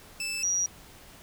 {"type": "tone pair in turn", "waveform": ["20% pulse", "sine"], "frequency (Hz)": [2637, 5758], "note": ["E7", "F#8"], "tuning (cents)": [0, -48], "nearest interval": "octave + major second", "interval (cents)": 1352, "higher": "second", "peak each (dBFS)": [-26, -24], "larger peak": "second", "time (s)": [[0.2, 0.43], [0.43, 0.66]], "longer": "neither", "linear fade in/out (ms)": 2, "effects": ["pink hiss -51 dBFS RMS until 1.22 s"]}